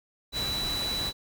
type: tone in noise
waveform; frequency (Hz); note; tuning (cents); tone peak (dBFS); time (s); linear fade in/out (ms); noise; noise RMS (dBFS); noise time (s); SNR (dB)
sine; 3951; B7; 0; -29; 0.32-1.13; 50; pink; -35; 0.32-1.13; +3
effects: none